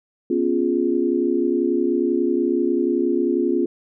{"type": "chord", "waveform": "sine", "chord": "C# dominant seventh", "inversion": "third", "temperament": "equal", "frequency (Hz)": [246.9, 277.2, 349.2, 415.3], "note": ["B3", "C#4", "E#4", "G#4"], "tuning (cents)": [0, 0, 0, 0], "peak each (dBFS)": [-24, -23, -20, -26], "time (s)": [0.3, 3.66], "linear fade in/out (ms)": 5, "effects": []}